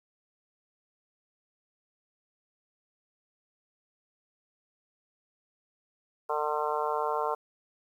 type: harmonic tone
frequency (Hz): 150.6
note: D3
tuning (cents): +44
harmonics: 3 / 4 / 5 / 6 / 7 / 8 / 9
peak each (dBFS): -33 / -35 / -35 / -34 / -33 / -41 / -38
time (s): 6.29-7.35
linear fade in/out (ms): 10
effects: 10-bit